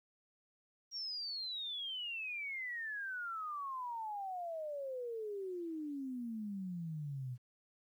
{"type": "exponential sweep", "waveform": "sine", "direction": "down", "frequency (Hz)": [5660, 120.7], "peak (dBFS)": -39, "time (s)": [0.91, 7.38], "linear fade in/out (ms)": 50, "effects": ["12-bit"]}